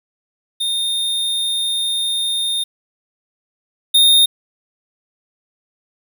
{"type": "tone pair in turn", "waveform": "square", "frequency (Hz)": [3655, 3678], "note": ["A#7", "A#7"], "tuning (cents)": [-35, -24], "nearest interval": "unison", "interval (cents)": 11, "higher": "second", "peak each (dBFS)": [-18, -9], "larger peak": "second", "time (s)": [[0.6, 2.64], [3.94, 4.26]], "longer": "first", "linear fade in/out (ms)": 10, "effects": ["8-bit"]}